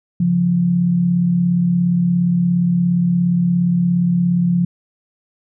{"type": "tone pair together", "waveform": "sine", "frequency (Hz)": [138.59, 175.74], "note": ["C#3", "F3"], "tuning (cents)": [0, 11], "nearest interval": "major third", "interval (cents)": 411, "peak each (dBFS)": [-22, -13], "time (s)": [0.2, 4.65], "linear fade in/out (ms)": 5, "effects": []}